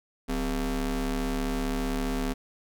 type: ring-modulated tone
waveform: 35% pulse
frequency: 146.83 Hz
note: D3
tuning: in tune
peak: -22 dBFS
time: 0.28-2.34 s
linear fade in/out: 20 ms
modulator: 111 Hz
effects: none